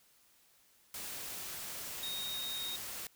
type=tone in noise; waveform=sine; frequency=3733 Hz; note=A#7; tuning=2 cents sharp; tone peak=-38 dBFS; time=2.03-2.76 s; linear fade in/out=2 ms; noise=white; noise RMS=-43 dBFS; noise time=0.94-3.07 s; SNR=+2 dB; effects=white hiss -67 dBFS RMS until 3.15 s